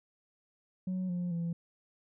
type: tone with pitch steps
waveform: sine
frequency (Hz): 185 / 176.95 / 169.25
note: F#3 / F3 / E3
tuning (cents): 0 / +23 / +46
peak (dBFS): -29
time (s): 0.87-1.53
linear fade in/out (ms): 5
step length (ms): 220
effects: tanh soft clip ceiling -30 dBFS